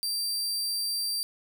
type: tone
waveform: sawtooth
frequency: 4699 Hz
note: D8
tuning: in tune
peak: -25 dBFS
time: 0.03-1.23 s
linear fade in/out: 0 ms
effects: none